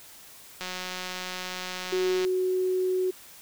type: click train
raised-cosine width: 0.2 ms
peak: -17 dBFS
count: 301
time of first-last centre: 0.61-2.249 s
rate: 183 Hz
type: tone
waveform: sine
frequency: 370 Hz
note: F#4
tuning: in tune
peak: -23 dBFS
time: 1.92-3.11 s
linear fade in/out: 10 ms
effects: white hiss -49 dBFS RMS until 3.41 s